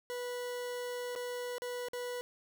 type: tone with dropouts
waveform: 40% pulse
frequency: 490.7 Hz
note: B4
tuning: 11 cents flat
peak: -36 dBFS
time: 0.1-2.21 s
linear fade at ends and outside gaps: 0 ms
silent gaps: 1.152-1.16 / 1.582-1.62 / 1.885-1.933 s
effects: none